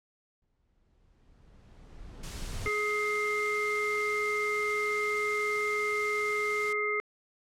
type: noise with exponential growth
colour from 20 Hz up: brown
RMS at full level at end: -35 dBFS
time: 0.42-2.68 s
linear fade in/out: 1 ms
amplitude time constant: 490 ms
type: band-stop noise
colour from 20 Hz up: white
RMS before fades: -43 dBFS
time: 2.23-6.73 s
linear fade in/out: 5 ms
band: 480 to 840 Hz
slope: 96 dB/octave
type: harmonic tone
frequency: 420 Hz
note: G#4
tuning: 19 cents sharp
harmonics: 1 / 3 / 5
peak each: -32 / -34 / -30 dBFS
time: 2.66-7 s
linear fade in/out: 0 ms
effects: low-pass 8000 Hz 12 dB/octave